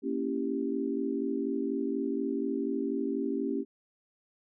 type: chord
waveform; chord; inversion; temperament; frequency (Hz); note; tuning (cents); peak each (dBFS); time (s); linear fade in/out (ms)
sine; A# diminished seventh; none; equal with one note detuned; 233.1 / 277.2 / 329.6 / 393.8; A#3 / C#4 / E4 / G4; 0 / 0 / 0 / +8; -35 / -32 / -37 / -34; 0.02-3.65; 50
effects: none